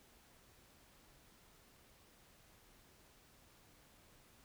silence, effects pink hiss -66 dBFS RMS until 4.44 s

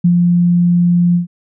sine tone with ADSR envelope, 174.61 Hz, F3, in tune, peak -6 dBFS, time 0.04-1.27 s, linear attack 9 ms, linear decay 75 ms, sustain -2 dB, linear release 120 ms, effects none

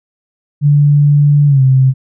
sine tone with pitch glide, 145.5 to 131.89 Hz, D3 to C3, -16 to +14 cents, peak -5 dBFS, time 0.61-1.94 s, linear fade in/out 50 ms, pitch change -170 cents, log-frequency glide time 1.47-1.62 s, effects none

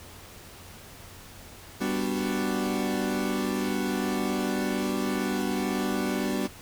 40% pulse chord, G major seventh, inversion none, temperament equal, 196 / 246.9 / 293.7 / 370 Hz, G3 / B3 / D4 / F#4, 0 / 0 / 0 / 0 cents, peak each -30 / -30 / -32 / -32 dBFS, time 1.8-6.48 s, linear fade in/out 20 ms, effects added 92 Hz sine -53 dBFS peak until 6.61 s + pink hiss -47 dBFS RMS until 6.61 s

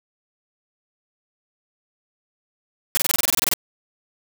white noise bursts, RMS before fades -19 dBFS, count 13, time 2.95-3.536 s, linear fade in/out 0 ms, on 22 ms, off 25 ms, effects none

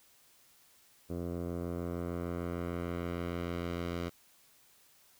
10% pulse tone with low-pass filter sweep, 86.6 Hz, F2, 14 cents flat, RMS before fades -37 dBFS, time 1.09-4.1 s, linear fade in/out 20 ms, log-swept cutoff 590 to 5000 Hz, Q 0.73, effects white hiss -64 dBFS RMS until 5.19 s

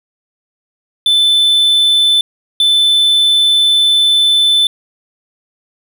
triangle tone bursts at uneven times, 3520 Hz, A7, in tune, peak -6 dBFS, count 2, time 1.06-2.21 / 2.6-4.67 s, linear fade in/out 2 ms, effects none

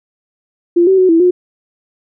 sine tone with pitch steps, 345.4 / 381.6 / 371 / 329.8 / 360.1 Hz, F4 / G4 / F#4 / E4 / F#4, -19 / -47 / +5 / +1 / -47 cents, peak -6 dBFS, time 0.76-1.31 s, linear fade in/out 10 ms, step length 110 ms, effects none

